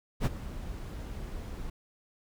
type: noise with ADSR envelope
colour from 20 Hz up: brown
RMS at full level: -23 dBFS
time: 0.2-1.7 s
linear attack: 55 ms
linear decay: 29 ms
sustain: -16 dB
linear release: 5 ms
effects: none